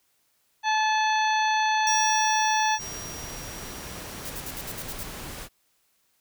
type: harmonic tone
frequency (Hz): 866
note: A5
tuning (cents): -28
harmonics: 1 / 2 / 3 / 4 / 5 / 7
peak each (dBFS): -22 / -28 / -32 / -34 / -36 / -39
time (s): 0.63-2.79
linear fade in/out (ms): 50
type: tone with exponential decay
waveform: square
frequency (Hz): 5700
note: F8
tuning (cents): +34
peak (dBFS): -24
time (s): 1.87-5.05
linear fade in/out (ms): 1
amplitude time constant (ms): 690
type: noise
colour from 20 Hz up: pink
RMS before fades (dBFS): -38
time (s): 2.78-5.49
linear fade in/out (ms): 50
type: noise bursts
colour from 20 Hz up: blue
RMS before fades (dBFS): -36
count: 8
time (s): 4.25-5.034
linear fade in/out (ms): 5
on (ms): 49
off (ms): 56
effects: white hiss -69 dBFS RMS until 6.2 s